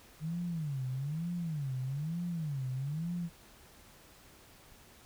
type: tone with vibrato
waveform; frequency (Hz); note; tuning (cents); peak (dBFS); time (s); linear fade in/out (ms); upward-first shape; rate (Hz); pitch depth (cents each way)
sine; 150; D3; +37; -33; 0.2-3.3; 50; sine; 1.1; 270
effects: pink hiss -58 dBFS RMS until 5.05 s